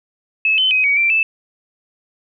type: tone with pitch steps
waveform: sine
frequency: 2595 / 3055 / 2523 / 2257 / 2352 / 2632 Hz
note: E7 / G7 / D#7 / C#7 / D7 / E7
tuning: -28 / -45 / +23 / +31 / +2 / -3 cents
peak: -12 dBFS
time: 0.45-1.23 s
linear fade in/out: 2 ms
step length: 130 ms
effects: none